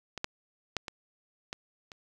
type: clicks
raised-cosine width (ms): 0.2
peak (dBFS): -20 / -13 / -12 / -20 / -19 / -28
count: 6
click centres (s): 0.177 / 0.244 / 0.767 / 0.882 / 1.529 / 1.918
effects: 9-bit